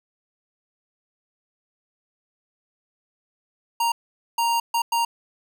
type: tone bursts at uneven times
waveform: square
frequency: 932.3 Hz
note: A#5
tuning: in tune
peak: -20 dBFS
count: 4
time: 3.8-3.92 / 4.38-4.6 / 4.74-4.82 / 4.92-5.05 s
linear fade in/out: 5 ms
effects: none